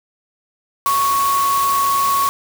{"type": "tone in noise", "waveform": "sine", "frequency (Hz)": 1108.7, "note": "C#6", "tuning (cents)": 0, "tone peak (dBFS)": -14, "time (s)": [0.86, 2.29], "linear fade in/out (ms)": 0, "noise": "white", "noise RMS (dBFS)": -25, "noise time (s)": [0.86, 2.29], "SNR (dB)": 8, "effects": []}